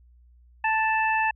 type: harmonic tone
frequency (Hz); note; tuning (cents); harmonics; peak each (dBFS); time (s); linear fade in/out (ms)
880; A5; 0; 1 / 2 / 3; -23 / -26 / -28; 0.64-1.31; 5
effects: added 60 Hz sine -52 dBFS peak until 1.35 s